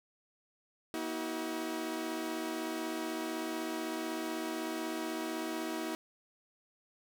sawtooth tone cluster, 239 / 320.5 / 376.5 Hz, A#3 / E4 / F#4, +43 / -49 / +30 cents, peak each -39 / -33 / -38 dBFS, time 0.94-5.95 s, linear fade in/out 0 ms, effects 10-bit

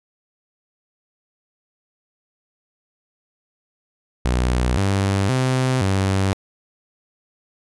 sawtooth tone with pitch steps, 61.7 / 98.1 / 129.4 / 96.5 Hz, B1 / G2 / C3 / G2, -1 / +2 / -19 / -27 cents, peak -13 dBFS, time 4.25-6.33 s, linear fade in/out 0 ms, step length 520 ms, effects resampled to 24000 Hz

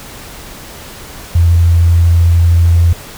sine tone with vibrato, 85 Hz, F2, 46 cents flat, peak -5 dBFS, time 1.35-2.93 s, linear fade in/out 5 ms, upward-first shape triangle, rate 13 Hz, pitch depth 11 cents each way, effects pink hiss -31 dBFS RMS until 3.17 s

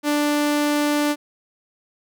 sawtooth tone, 294.3 Hz, D4, 4 cents sharp, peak -14 dBFS, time 0.03-1.16 s, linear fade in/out 50 ms, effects none

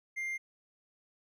triangle tone, 2100 Hz, C7, 6 cents sharp, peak -32 dBFS, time 0.16-0.38 s, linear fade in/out 20 ms, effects none

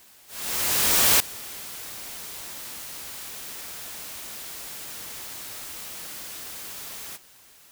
white noise with ADSR envelope, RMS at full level -17 dBFS, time 0.27-7.18 s, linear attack 930 ms, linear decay 3 ms, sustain -21 dB, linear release 30 ms, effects white hiss -53 dBFS RMS until 7.71 s

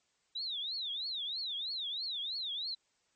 sine tone with vibrato, 3788 Hz, A#7, 27 cents sharp, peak -35 dBFS, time 0.35-2.75 s, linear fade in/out 10 ms, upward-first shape triangle, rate 3.1 Hz, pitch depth 280 cents each way, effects white hiss -75 dBFS RMS until 3.15 s + MP3 32 kbps

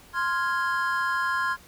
triangle chord, F minor, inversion second, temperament equal, 1046.5 / 1396.9 / 1661.2 Hz, C6 / F6 / Ab6, 0 / 0 / 0 cents, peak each -25 / -27 / -27 dBFS, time 0.13-1.57 s, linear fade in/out 50 ms, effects pink hiss -52 dBFS RMS until 1.67 s

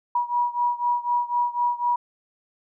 sine beating tone pair, 964 / 968 Hz, B5 / B5, -42 / -35 cents, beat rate 4 Hz, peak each -23 / -25 dBFS, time 0.15-1.96 s, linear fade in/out 5 ms, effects none

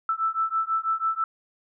sine beating tone pair, 1318.5 / 1324.6 Hz, E6 / E6, 0 / +8 cents, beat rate 6.1 Hz, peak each -26 dBFS, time 0.09-1.24 s, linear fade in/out 2 ms, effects none

